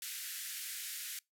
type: band-pass noise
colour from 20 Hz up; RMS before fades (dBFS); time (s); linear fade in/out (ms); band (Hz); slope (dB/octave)
white; -43; 0.02-1.19; 2; 1500 to 15000; 48
effects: noise-tail reverb RT60 0.2 s tail -25 dB re dry